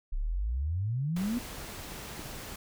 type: exponential sweep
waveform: sine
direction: up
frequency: 30.87 to 253.4 Hz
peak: -28 dBFS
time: 0.12-1.39 s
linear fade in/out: 10 ms
type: noise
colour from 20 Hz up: pink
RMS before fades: -42 dBFS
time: 1.16-2.56 s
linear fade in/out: 5 ms
type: click train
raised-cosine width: 3 ms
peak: -30 dBFS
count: 4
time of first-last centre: 1.37-2.194 s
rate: 3.64 Hz
effects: none